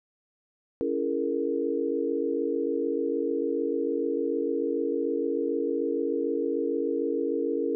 sine chord, A# half-diminished seventh, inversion first, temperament just, 279.7 / 335.6 / 419.5 / 466.2 Hz, C#4 / E4 / G#4 / A#4, +16 / +31 / +17 / 0 cents, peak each -31 / -31 / -31 / -29 dBFS, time 0.81-7.75 s, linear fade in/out 0 ms, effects none

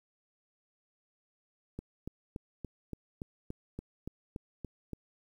click train, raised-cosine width 3 ms, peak -26 dBFS, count 12, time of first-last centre 1.79-4.933 s, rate 3.5 Hz, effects 10-bit

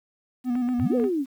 triangle tone with vibrato, 246.7 Hz, B3, 2 cents flat, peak -20 dBFS, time 0.44-1.1 s, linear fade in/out 50 ms, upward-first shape square, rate 8.4 Hz, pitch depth 38 cents each way
clicks, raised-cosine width 0.5 ms, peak -26 dBFS, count 5, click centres 0.554 / 0.689 / 0.798 / 0.999 / 1.041 s
sine exponential two-way sweep, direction up then down, 61.3 to 524 to 253 Hz, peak -22 dBFS, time 0.78-1.26 s, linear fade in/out 50 ms, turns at 0.95 s
effects 9-bit

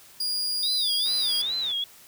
40% pulse tone, 4852 Hz, D#8, 44 cents flat, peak -24 dBFS, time 0.2-1.42 s, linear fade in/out 5 ms
sine tone with vibrato, 3642 Hz, A#7, 41 cents flat, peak -25 dBFS, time 0.63-1.84 s, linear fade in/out 2 ms, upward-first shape sine, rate 2.4 Hz, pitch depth 190 cents each way
click train, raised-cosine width 0.2 ms, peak -27 dBFS, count 90, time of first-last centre 1.06-1.714 s, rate 136 Hz
effects white hiss -51 dBFS RMS until 2.07 s

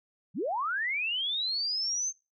sine linear sweep, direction up, 129.1 to 6370 Hz, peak -28 dBFS, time 0.34-2.13 s, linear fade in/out 50 ms, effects noise-tail reverb RT60 0.3 s tail -25 dB re dry

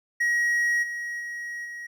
triangle tone with level steps, 1900 Hz, A#6, 33 cents sharp, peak -19 / -28 / -30 / -33 dBFS, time 0.2-1.87 s, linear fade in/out 10 ms, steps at 0.82 / 1.19 / 1.64 s, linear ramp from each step 20 ms, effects none

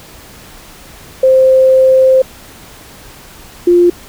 sine tone pair in turn, 523.3 / 350.4 Hz, C5 / F4, 0 / +6 cents, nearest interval perfect fifth, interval 694 cents, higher first, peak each -4 / -4 dBFS, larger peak neither, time 1.23-2.22 / 3.67-3.9 s, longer first, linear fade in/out 5 ms, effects pink hiss -36 dBFS RMS until 4.08 s

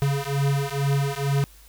square beating tone pair, 138.59 / 140.79 Hz, C#3 / C#3, 0 / +27 cents, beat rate 2.2 Hz, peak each -25 dBFS, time 0.02-1.44 s, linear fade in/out 0 ms, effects added 50 Hz sine -49 dBFS peak until 1.68 s + white hiss -53 dBFS RMS until 1.68 s

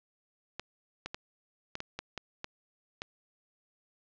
clicks, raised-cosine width 0.2 ms, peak -19 dBFS, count 9, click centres 0.596 / 1.06 / 1.145 / 1.754 / 1.804 / 1.99 / 2.177 / 2.444 / 3.019 s, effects low-pass 5000 Hz 12 dB/octave

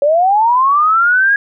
sine linear sweep, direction up, 554.4 to 1661.2 Hz, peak -8 dBFS, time 0.02-1.36 s, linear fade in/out 2 ms, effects none

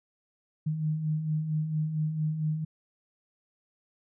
sine beating tone pair, 151.2 / 155.6 Hz, D#3 / D#3, -49 / 0 cents, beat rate 4.4 Hz, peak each -36 / -27 dBFS, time 0.66-2.65 s, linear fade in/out 10 ms, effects none

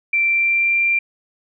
sine tone with pitch glide, 2349 to 2371 Hz, D7 to D7, 0 to +16 cents, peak -14 dBFS, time 0.13-0.99 s, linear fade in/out 5 ms, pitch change +16 cents, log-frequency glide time 0.23-0.79 s, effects none

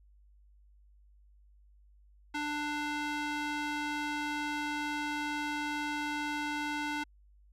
square tone with band-pass filter, 296.3 Hz, D4, 15 cents sharp, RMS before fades -35 dBFS, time 2.34-7.04 s, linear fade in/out 10 ms, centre 1800 Hz, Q 0.69, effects added 50 Hz sine -58 dBFS peak until 7.52 s

